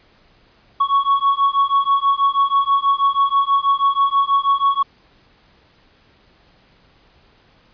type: beating tone pair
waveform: triangle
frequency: 1108.7 / 1114.9 Hz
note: C#6 / C#6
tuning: 0 / +10 cents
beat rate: 6.2 Hz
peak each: -15 dBFS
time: 0.8-4.83 s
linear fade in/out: 10 ms
effects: pink hiss -54 dBFS RMS until 7.73 s + resampled to 11025 Hz